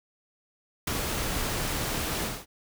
pink noise with ADSR envelope, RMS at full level -25 dBFS, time 0.87-2.46 s, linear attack 7 ms, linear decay 6 ms, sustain -5 dB, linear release 230 ms, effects none

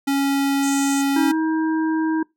square tone, 277.2 Hz, C#4, in tune, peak -18 dBFS, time 0.07-1.32 s, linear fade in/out 10 ms
white band-pass noise, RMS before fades -31 dBFS, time 0.62-1.03 s, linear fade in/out 20 ms, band 6000 to 8500 Hz, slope 96 dB/octave
harmonic tone, 318.4 Hz, D#4, 40 cents sharp, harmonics 1 / 3 / 5, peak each -18 / -28 / -32 dBFS, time 1.16-2.23 s, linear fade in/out 5 ms
effects noise-tail reverb RT60 0.2 s tail -24 dB re dry

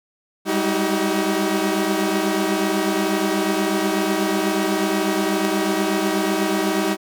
sawtooth tone cluster, 195.3 / 203.5 / 317.1 / 379.3 Hz, G3 / G#3 / D#4 / F#4, -6 / -35 / +33 / +43 cents, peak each -22 / -23 / -18 / -20 dBFS, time 0.45-6.97 s, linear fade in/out 50 ms, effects none

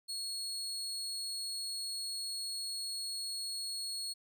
30% pulse tone, 4327 Hz, C#8, 43 cents flat, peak -34 dBFS, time 0.08-4.14 s, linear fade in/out 20 ms, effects none

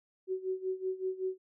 sine tone with tremolo, 375.3 Hz, F#4, 25 cents sharp, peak -29 dBFS, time 0.27-1.38 s, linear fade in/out 50 ms, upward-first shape sine, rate 5.3 Hz, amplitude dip 85%, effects none

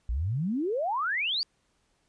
sine exponential sweep, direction up, 53.5 to 4800 Hz, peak -26 dBFS, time 0.09-1.43 s, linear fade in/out 0 ms, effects pink hiss -71 dBFS RMS until 2.08 s + resampled to 22050 Hz

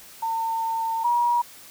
sine tone pair in turn, 905 / 956.4 Hz, A5 / A#5, +48 / +44 cents, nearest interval minor second, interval 96 cents, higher second, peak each -23 / -18 dBFS, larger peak second, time 0.22-1.04 / 1.04-1.42 s, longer first, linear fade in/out 10 ms, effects white hiss -46 dBFS RMS until 1.7 s

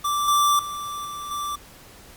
square tone with level steps, 1171 Hz, D6, 5 cents flat, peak -22 / -17 / -30 / -32 / -27 dBFS, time 0.04-1.56 s, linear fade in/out 10 ms, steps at 0.28 / 0.59 / 1.05 / 1.31 s, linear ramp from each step 2 ms, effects pink hiss -47 dBFS RMS until 2.16 s + Opus 48 kbps

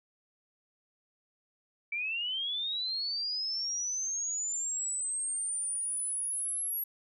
sine linear sweep, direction up, 2298 to 11490 Hz, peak -31 dBFS, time 1.92-6.84 s, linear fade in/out 5 ms, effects none

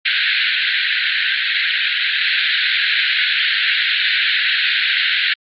pink band-pass noise, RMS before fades -17 dBFS, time 0.05-5.34 s, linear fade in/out 10 ms, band 1500 to 4200 Hz, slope 96 dB/octave, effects Opus 32 kbps

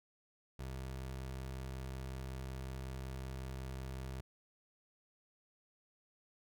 25% pulse tone, 65.41 Hz, C2, in tune, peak -38 dBFS, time 0.59-4.21 s, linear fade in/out 5 ms, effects none

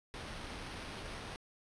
pink noise with sample-and-hold, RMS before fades -45 dBFS, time 0.14-1.36 s, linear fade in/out 0 ms, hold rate 7350 Hz, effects resampled to 22050 Hz

